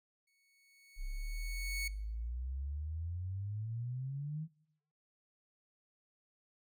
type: tone with exponential growth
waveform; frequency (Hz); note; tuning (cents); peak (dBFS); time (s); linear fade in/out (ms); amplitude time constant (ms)
sawtooth; 2217; C#7; 0; -32; 0.27-1.88; 5; 350
type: exponential sweep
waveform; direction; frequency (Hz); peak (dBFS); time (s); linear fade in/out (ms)
sine; up; 32.17 to 160.7; -37; 0.96-4.48; 50
effects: noise-tail reverb RT60 0.8 s tail -22 dB re dry